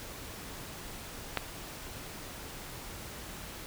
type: click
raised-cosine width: 0.3 ms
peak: -12 dBFS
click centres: 1.373 s
effects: pink hiss -44 dBFS RMS until 3.66 s